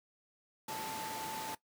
sine tone in noise, 880 Hz, A5, in tune, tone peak -41 dBFS, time 0.68-1.55 s, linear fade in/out 5 ms, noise pink, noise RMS -42 dBFS, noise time 0.68-1.55 s, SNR -2 dB, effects noise-tail reverb RT60 0.1 s tail -17 dB re dry + high-pass 200 Hz 12 dB/octave

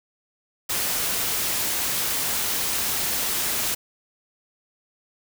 white noise, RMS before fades -25 dBFS, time 0.69-3.75 s, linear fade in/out 10 ms, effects none

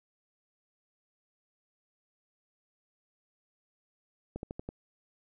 slowing click train, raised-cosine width 2 ms, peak -24 dBFS, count 5, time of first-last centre 4.36-4.69 s, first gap 71 ms, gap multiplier 1.1, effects none

